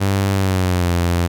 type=tone with pitch glide; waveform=sawtooth; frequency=98 to 86.81 Hz; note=G2 to F2; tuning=0 to -10 cents; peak=-11 dBFS; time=0-1.28 s; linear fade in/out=20 ms; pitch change=-210 cents; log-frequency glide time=0.33-0.92 s; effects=none